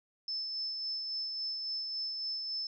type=tone with tremolo; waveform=sine; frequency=5260 Hz; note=E8; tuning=5 cents flat; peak=-33 dBFS; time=0.28-2.67 s; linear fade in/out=2 ms; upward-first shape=sine; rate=3.6 Hz; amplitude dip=30%; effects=none